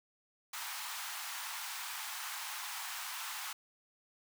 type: high-pass noise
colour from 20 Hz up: pink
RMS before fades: -42 dBFS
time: 0.53-3.53 s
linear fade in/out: 5 ms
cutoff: 820 Hz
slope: 48 dB/octave
effects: none